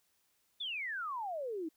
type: exponential sweep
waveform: sine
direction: down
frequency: 3593 to 303 Hz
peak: -36 dBFS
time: 0.6-1.69 s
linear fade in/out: 10 ms
effects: white hiss -75 dBFS RMS until 1.76 s